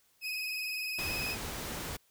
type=tone with vibrato; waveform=30% pulse; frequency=2528 Hz; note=D#7; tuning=27 cents sharp; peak=-31 dBFS; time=0.21-1.37 s; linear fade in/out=50 ms; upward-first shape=sine; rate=20 Hz; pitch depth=44 cents each way
type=noise; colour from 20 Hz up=pink; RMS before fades=-39 dBFS; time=0.98-1.97 s; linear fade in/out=10 ms
effects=white hiss -69 dBFS RMS until 2.1 s